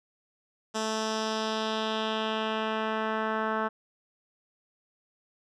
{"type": "tone with low-pass filter sweep", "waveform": "10% pulse", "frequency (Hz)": 219.1, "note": "A3", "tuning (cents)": -7, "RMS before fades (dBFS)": -30, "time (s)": [0.74, 3.69], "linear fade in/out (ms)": 20, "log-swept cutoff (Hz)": [6800, 1500], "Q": 2.1, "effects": []}